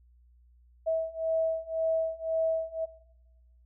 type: beating tone pair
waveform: sine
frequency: 647 / 648.9 Hz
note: E5 / E5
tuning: -32 / -27 cents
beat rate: 1.9 Hz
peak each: -30 dBFS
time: 0.86-2.86 s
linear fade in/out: 20 ms
effects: noise-tail reverb RT60 1.0 s tail -20 dB re dry + added 60 Hz sine -57 dBFS peak until 3.65 s